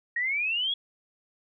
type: exponential sweep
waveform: sine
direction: up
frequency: 1864.7 to 3390 Hz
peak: -25 dBFS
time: 0.16-0.74 s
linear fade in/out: 5 ms
effects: none